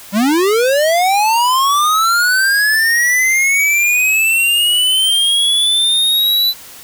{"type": "linear sweep", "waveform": "square", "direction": "up", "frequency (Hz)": [188.1, 4000], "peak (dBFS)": -11, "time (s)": [0.12, 6.54], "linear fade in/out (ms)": 50, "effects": ["white hiss -36 dBFS RMS until 6.83 s"]}